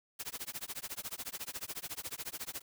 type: noise with tremolo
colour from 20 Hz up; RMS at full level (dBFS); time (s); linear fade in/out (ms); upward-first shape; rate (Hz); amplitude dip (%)
white; -39; 0.19-2.62; 10; sine; 14; 100
effects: none